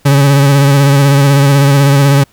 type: tone with vibrato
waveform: 40% pulse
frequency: 140 Hz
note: C#3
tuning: 18 cents sharp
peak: -4 dBFS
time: 0.05-2.24 s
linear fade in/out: 10 ms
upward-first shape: sine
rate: 16 Hz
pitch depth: 38 cents each way
effects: pink hiss -49 dBFS RMS until 2.32 s